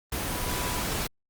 sine tone in noise, 986 Hz, B5, 3 cents flat, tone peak -38 dBFS, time 0.31-0.82 s, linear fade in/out 5 ms, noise pink, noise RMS -30 dBFS, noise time 0.12-1.07 s, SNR -11 dB, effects Opus 24 kbps

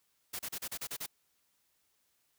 white noise bursts, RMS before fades -39 dBFS, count 8, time 0.33-1.064 s, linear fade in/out 10 ms, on 62 ms, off 34 ms, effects white hiss -75 dBFS RMS until 2.38 s

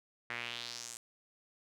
sawtooth tone with band-pass filter sweep, 118.9 Hz, A#2, 35 cents sharp, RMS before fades -43 dBFS, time 0.3-0.97 s, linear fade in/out 0 ms, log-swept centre 1900 to 8300 Hz, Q 2.8, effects none

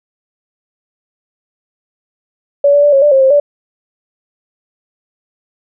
sine tone with pitch steps, 569 / 577 / 584 / 547 / 589 / 536 / 530 / 580 Hz, C#5 / D5 / D5 / C#5 / D5 / C5 / C5 / D5, +45 / -31 / -10 / -23 / +5 / +42 / +22 / -22 cents, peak -5 dBFS, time 2.64-3.4 s, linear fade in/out 5 ms, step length 95 ms, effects none

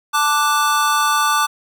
square chord, D major, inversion second, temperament equal, 880 / 1174.7 / 1480 Hz, A5 / D6 / F#6, 0 / 0 / 0 cents, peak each -21 / -17 / -22 dBFS, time 0.13-1.47 s, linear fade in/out 20 ms, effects none

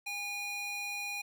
square tone with high-pass filter, 816 Hz, G#5, 31 cents flat, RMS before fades -38 dBFS, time 0.06-1.22 s, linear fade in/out 10 ms, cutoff 1800 Hz, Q 7.3, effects none

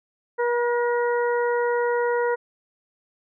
harmonic tone with a mistuned harmonic, 480 Hz, B4, 49 cents flat, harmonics 1 / 2 / 3 / 4, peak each -21 / -27 / -31 / -33 dBFS, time 0.38-2.36 s, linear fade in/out 20 ms, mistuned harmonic 4, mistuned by -21 cents, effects none

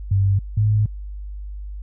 sine tone pair in turn, 98 / 106.09 Hz, G2 / G#2, 0 / +37 cents, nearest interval minor second, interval 137 cents, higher second, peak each -14 dBFS, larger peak neither, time 0.11-0.39 / 0.57-0.86 s, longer second, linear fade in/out 5 ms, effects added 50 Hz sine -29 dBFS peak until 1.82 s

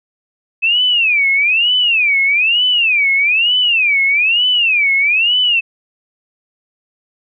sine tone with vibrato, 2557 Hz, D#7, 47 cents sharp, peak -10 dBFS, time 0.62-5.61 s, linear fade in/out 20 ms, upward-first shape sine, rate 1.1 Hz, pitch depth 280 cents each way, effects none

